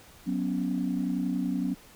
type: chord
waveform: sine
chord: F# suspended fourth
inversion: none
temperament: just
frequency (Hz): 185 / 246.7 / 277.5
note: F#3 / B3 / C#4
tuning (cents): 0 / -2 / +2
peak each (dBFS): -30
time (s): 0.26-1.75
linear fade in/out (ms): 20
effects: tanh soft clip ceiling -18 dBFS + pink hiss -53 dBFS RMS until 1.95 s